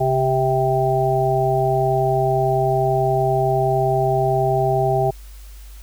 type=harmonic tone with a mistuned harmonic; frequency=130.81 Hz; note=C3; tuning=in tune; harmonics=1 / 3 / 5 / 6; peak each=-21 / -21 / -21 / -21 dBFS; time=0-5.11 s; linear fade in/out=10 ms; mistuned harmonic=1; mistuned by=+48 cents; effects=added 50 Hz sine -36 dBFS peak until 5.82 s + white hiss -49 dBFS RMS until 5.82 s